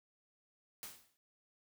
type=noise with exponential decay; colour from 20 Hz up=white; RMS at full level=-44 dBFS; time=0.83-1.17 s; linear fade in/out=0 ms; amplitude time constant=73 ms; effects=none